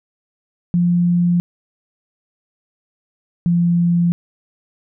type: tone pair in turn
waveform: sine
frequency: 174.61 / 172.41 Hz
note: F3 / F3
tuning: 0 / -22 cents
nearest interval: unison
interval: 22 cents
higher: first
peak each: -12 dBFS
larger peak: neither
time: 0.74-1.4 / 3.46-4.12 s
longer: neither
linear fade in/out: 0 ms
effects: none